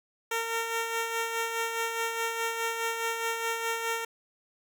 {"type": "tone with tremolo", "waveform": "10% pulse", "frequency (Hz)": 457.5, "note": "A#4", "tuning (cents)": -32, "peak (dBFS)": -19, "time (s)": [0.31, 4.05], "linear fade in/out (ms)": 5, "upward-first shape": "sine", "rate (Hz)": 4.8, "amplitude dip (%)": 45, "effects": []}